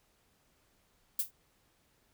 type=noise with exponential decay; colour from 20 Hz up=violet; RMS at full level=-26 dBFS; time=1.19-1.31 s; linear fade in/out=5 ms; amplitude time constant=26 ms; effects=pink hiss -71 dBFS RMS until 2.13 s